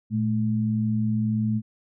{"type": "tone pair together", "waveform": "sine", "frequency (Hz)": [114.4, 216], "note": ["A#2", "A3"], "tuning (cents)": [-32, -32], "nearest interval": "major seventh", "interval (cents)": 1100, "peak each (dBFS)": [-25, -23], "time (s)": [0.1, 1.62], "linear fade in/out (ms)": 50, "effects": []}